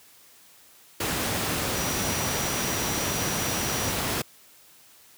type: tone in noise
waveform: sine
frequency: 5820 Hz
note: F#8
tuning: 29 cents flat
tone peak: -34 dBFS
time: 1.75-3.92 s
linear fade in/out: 5 ms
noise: pink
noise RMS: -27 dBFS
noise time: 1-4.22 s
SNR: -10 dB
effects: white hiss -54 dBFS RMS until 5.17 s + high-pass 80 Hz 12 dB/octave